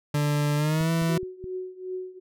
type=tone with pitch glide; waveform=40% pulse; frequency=147.1 to 165.11 Hz; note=D3 to E3; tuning=+3 to +3 cents; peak=-21 dBFS; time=0.14-1.18 s; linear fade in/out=5 ms; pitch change=+200 cents; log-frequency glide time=0.56-0.91 s
type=click train; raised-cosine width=5 ms; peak=-28 dBFS; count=4; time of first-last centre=0.81-1.442 s; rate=4.75 Hz
type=tone with tremolo; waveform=sine; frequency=370 Hz; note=F#4; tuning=in tune; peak=-28 dBFS; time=1.08-2.2 s; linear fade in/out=20 ms; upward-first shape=triangle; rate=2.6 Hz; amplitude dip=90%
effects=none